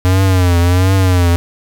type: tone with vibrato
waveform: square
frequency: 90.9 Hz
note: F#2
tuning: 30 cents flat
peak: -9 dBFS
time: 0.05-1.36 s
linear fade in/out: 0 ms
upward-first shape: triangle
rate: 1.4 Hz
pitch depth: 110 cents each way
effects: none